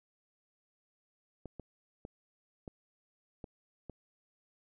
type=clicks; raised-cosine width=2 ms; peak=-30 dBFS; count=6; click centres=1.457 / 1.597 / 2.051 / 2.678 / 3.442 / 3.897 s; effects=none